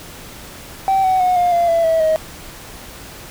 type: tone with pitch steps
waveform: triangle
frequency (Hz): 773 / 751 / 729.6 / 708.8 / 688.7 / 669.1 / 650 / 631.5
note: G5 / F#5 / F#5 / F5 / F5 / E5 / E5 / D#5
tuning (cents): -24 / +26 / -24 / +25 / -24 / +26 / -24 / +26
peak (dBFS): -9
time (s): 0.88-2.16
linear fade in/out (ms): 0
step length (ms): 160
effects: tanh soft clip ceiling -8 dBFS + pink hiss -36 dBFS RMS until 3.3 s